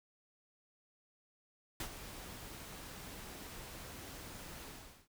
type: noise with ADSR envelope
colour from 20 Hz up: pink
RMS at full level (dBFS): -39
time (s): 1.8-5.08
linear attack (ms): 3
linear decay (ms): 74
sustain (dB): -10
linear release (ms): 430
effects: none